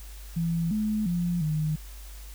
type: tone with pitch steps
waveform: sine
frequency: 167 / 213.9 / 174 / 154.3 Hz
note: E3 / A3 / F3 / D#3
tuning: +23 / -49 / -6 / -14 cents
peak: -24 dBFS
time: 0.36-1.76 s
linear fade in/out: 10 ms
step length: 350 ms
effects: added 50 Hz sine -40 dBFS peak until 2.34 s + white hiss -50 dBFS RMS until 2.34 s